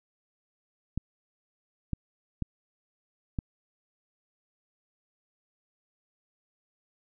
clicks, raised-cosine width 5 ms, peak -17 dBFS, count 4, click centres 0.976 / 1.933 / 2.423 / 3.388 s, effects none

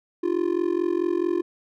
triangle tone with amplitude modulation, 348.2 Hz, F4, 5 cents flat, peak -15 dBFS, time 0.23-1.42 s, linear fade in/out 10 ms, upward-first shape sine, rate 44.6 Hz, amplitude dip 95%, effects none

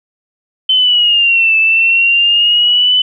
sine exponential two-way sweep, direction down then up, 3075 to 2627 to 3018 Hz, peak -7 dBFS, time 0.69-3.02 s, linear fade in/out 5 ms, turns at 1.57 s, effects none

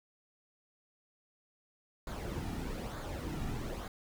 brown noise with flanger, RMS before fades -39 dBFS, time 2.07-3.88 s, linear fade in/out 2 ms, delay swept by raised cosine 0.35 to 1.95 ms, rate 1.1 Hz, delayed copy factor -0.55, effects none

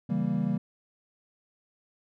triangle chord, C# diminished seventh, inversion none, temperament equal, 138.59 / 164.81 / 196 / 233.1 Hz, C#3 / E3 / G3 / Bb3, 0 / 0 / 0 / 0 cents, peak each -32 / -29 / -27 / -29 dBFS, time 0.09-0.58 s, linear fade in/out 10 ms, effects none

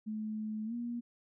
sine tone with pitch glide, 215.7 to 238 Hz, A3 to A#3, -34 to +36 cents, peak -35 dBFS, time 0.06-1.01 s, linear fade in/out 20 ms, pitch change +170 cents, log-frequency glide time 0.65-0.74 s, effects none

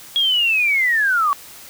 sine linear sweep, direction down, 3322 to 1105 Hz, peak -14 dBFS, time 0.16-1.33 s, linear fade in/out 0 ms, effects white hiss -40 dBFS RMS until 1.69 s

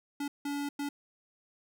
square tone bursts at uneven times, 285.8 Hz, D4, 47 cents flat, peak -33 dBFS, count 3, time 0.2-0.28 / 0.45-0.69 / 0.79-0.89 s, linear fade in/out 5 ms, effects none

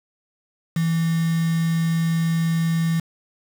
sine tone with quantisation, 164.81 Hz, E3, in tune, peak -18 dBFS, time 0.76-3 s, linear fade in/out 5 ms, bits 5, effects none

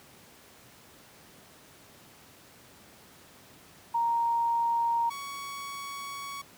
sine / sawtooth tone pair in turn, 932.3 / 1120 Hz, A#5 / C#6, 0 / +18 cents, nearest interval minor third, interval 318 cents, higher second, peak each -24 / -33 dBFS, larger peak first, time 3.94-5.1 / 5.1-6.42 s, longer second, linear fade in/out 10 ms, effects pink hiss -54 dBFS RMS until 6.57 s + high-pass 100 Hz 12 dB/octave

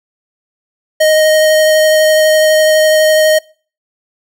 square tone with vibrato, 622.3 Hz, D#5, in tune, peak -7 dBFS, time 1-3.39 s, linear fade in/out 10 ms, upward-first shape sine, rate 12 Hz, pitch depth 9 cents each way, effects noise-tail reverb RT60 0.4 s tail -24 dB re dry

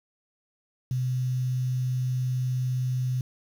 sine tone with quantisation, 127.2 Hz, C3, 48 cents flat, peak -24 dBFS, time 0.91-3.21 s, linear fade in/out 2 ms, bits 8, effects none

